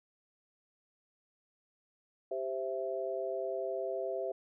sine chord, C major, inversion second, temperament equal with one note detuned, 392 / 523.3 / 662.7 Hz, G4 / C5 / E5, 0 / 0 / +9 cents, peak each -38 / -38 / -37 dBFS, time 2.31-4.32 s, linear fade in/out 5 ms, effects none

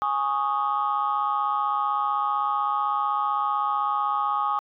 sine chord, Ab suspended fourth, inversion none, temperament equal, 830.6 / 1108.7 / 1244.5 Hz, Ab5 / Db6 / Eb6, 0 / 0 / 0 cents, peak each -26 / -26 / -25 dBFS, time 0.02-4.59 s, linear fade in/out 0 ms, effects tanh soft clip ceiling -15 dBFS

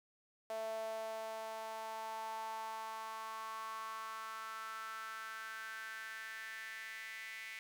sawtooth tone with high-pass filter sweep, 221.3 Hz, A3, 10 cents sharp, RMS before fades -45 dBFS, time 0.5-7.59 s, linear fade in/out 0 ms, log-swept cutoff 640 to 2100 Hz, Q 5.8, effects 12-bit

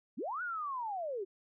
sine linear two-way sweep, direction up then down, 165.9 to 1492 to 359.9 Hz, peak -35 dBFS, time 0.17-1.25 s, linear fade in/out 20 ms, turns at 0.42 s, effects none

